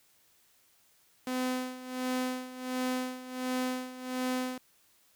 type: tone with tremolo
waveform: sawtooth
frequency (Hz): 254.5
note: C4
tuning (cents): -48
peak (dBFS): -25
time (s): 1.27-4.58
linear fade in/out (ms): 2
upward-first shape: sine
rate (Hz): 1.4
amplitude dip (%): 80
effects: white hiss -66 dBFS RMS until 5.15 s